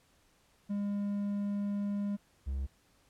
triangle tone pair in turn, 202.8 / 67.68 Hz, G#3 / C#2, -41 / -41 cents, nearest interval octave + perfect fifth, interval 1900 cents, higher first, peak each -29 / -30 dBFS, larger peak first, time 0.69-2.17 / 2.46-2.67 s, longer first, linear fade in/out 20 ms, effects pink hiss -68 dBFS RMS until 3.09 s + low-pass 12000 Hz 12 dB/octave

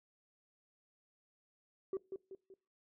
sine tone with echo, 383.3 Hz, G4, 39 cents flat, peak -32 dBFS, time 1.93-1.97 s, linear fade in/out 2 ms, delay 190 ms, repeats 3, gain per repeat -7 dB, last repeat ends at 2.54 s, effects noise-tail reverb RT60 0.3 s tail -22 dB re dry + tanh soft clip ceiling -33 dBFS

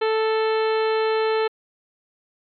harmonic tone with a mistuned harmonic, 440 Hz, A4, in tune, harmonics 1 / 2 / 3 / 4 / 5 / 6 / 7 / 8 / 9, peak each -19 / -27 / -30 / -33 / -36 / -36 / -38 / -42 / -38 dBFS, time 0.01-1.48 s, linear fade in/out 10 ms, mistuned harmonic 9, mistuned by +51 cents, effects MP3 96 kbps

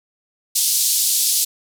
white band-pass noise, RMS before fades -18 dBFS, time 0.55-1.45 s, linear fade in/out 10 ms, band 3900 to 13000 Hz, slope 24 dB/octave, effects none

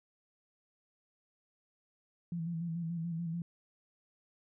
sine tone with vibrato, 167.5 Hz, E3, 28 cents sharp, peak -34 dBFS, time 2.32-3.42 s, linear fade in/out 2 ms, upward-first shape square, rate 6.9 Hz, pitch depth 43 cents each way, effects none

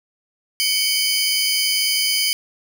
sawtooth tone cluster, 2245 / 3061 / 4771 / 4989 Hz, C#7 / G7 / D8 / D#8, +21 / -42 / +26 / +4 cents, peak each -20 dBFS, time 0.6-2.33 s, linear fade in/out 0 ms, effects none

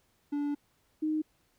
triangle / sine tone pair in turn, 289.5 / 309.6 Hz, D4 / D#4, -25 / -9 cents, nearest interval minor second, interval 116 cents, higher second, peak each -27 dBFS, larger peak neither, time 0.32-0.55 / 1.02-1.22 s, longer first, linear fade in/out 10 ms, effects pink hiss -71 dBFS RMS until 1.58 s

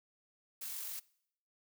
blue noise with amplitude modulation, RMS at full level -41 dBFS, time 0.61-1 s, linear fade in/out 10 ms, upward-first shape sine, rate 46.4 Hz, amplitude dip 30%, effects noise-tail reverb RT60 0.7 s tail -23 dB re dry

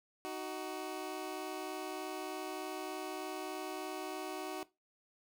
20% pulse tone pair together, 311.1 / 374.4 Hz, D#4 / F#4, 0 / +20 cents, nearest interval minor third, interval 320 cents, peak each -39 / -36 dBFS, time 0.25-4.63 s, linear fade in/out 0 ms, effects noise-tail reverb RT60 0.2 s tail -17 dB re dry

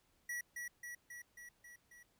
square tone with echo, 1933 Hz, B6, 38 cents flat, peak -40 dBFS, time 0.29-0.41 s, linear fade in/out 5 ms, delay 270 ms, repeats 6, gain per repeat -3 dB, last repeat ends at 2.03 s, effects pink hiss -75 dBFS RMS until 2.19 s

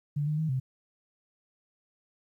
sine tone with pitch steps, 146 / 152 / 158 / 130.6 Hz, D3 / D#3 / D#3 / C3, -10 / -40 / +27 / -3 cents, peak -26 dBFS, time 0.16-0.6 s, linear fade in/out 10 ms, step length 110 ms, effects 11-bit

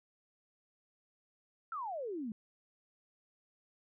sine exponential sweep, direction down, 1382 to 205.1 Hz, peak -37 dBFS, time 1.72-2.32 s, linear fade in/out 2 ms, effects none

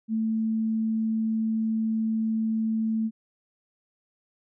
sine tone, 221.6 Hz, A3, 13 cents sharp, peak -23 dBFS, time 0.08-3.11 s, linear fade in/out 50 ms, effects none

